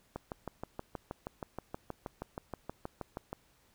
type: click train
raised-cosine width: 1 ms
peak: -24 dBFS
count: 21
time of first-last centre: 0.16-3.33 s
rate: 6.31 Hz
effects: pink hiss -68 dBFS RMS until 3.74 s